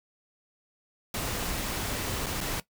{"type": "noise with dropouts", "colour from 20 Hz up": "pink", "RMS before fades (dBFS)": -32, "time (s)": [1.14, 2.6], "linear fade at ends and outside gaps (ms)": 2, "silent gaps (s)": [[2.261, 2.265], [2.406, 2.411]], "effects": ["noise-tail reverb RT60 0.1 s tail -17 dB re dry"]}